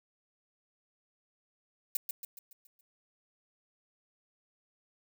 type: noise with echo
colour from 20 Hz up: violet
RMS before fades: -30 dBFS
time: 1.95-1.97 s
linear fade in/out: 2 ms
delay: 140 ms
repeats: 6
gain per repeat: -6 dB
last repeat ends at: 2.81 s
effects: none